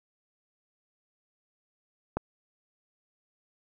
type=click; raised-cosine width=1 ms; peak=-14 dBFS; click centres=2.17 s; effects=none